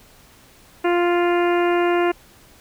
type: harmonic tone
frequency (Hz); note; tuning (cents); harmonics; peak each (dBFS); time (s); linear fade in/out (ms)
349.2; F4; 0; 1 / 2 / 3 / 4 / 5 / 6 / 7 / 8; -17 / -23 / -27 / -29 / -31 / -33 / -34 / -35; 0.84-2.12; 10
effects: pink hiss -50 dBFS RMS until 2.6 s